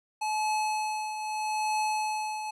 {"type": "tone with tremolo", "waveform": "square", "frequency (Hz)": 858, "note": "A5", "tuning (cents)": -44, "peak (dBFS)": -26, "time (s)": [0.21, 2.51], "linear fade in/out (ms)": 10, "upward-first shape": "triangle", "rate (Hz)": 0.79, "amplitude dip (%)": 60, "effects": ["resampled to 24000 Hz"]}